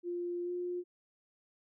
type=tone with pitch glide; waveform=sine; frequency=350 to 355.3 Hz; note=F4 to F4; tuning=+4 to +30 cents; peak=-34 dBFS; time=0.03-0.84 s; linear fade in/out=50 ms; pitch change=+26 cents; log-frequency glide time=0.44-0.51 s; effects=none